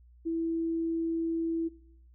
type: tone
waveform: sine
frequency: 329.6 Hz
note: E4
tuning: in tune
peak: -28 dBFS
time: 0.25-1.69 s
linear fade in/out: 20 ms
effects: noise-tail reverb RT60 0.7 s tail -20 dB re dry + added 60 Hz sine -54 dBFS peak until 2.14 s